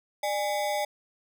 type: ring-modulated tone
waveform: square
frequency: 711 Hz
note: F5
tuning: 31 cents sharp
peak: -24 dBFS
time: 0.23-0.85 s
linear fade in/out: 5 ms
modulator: 113 Hz
effects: none